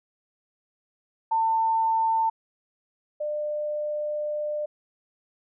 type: tone pair in turn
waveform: sine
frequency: 897 / 598.7 Hz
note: A5 / D5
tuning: +33 / +33 cents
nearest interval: perfect fifth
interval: 700 cents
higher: first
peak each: -20 / -26 dBFS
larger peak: first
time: 1.31-2.3 / 3.2-4.66 s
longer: second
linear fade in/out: 10 ms
effects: none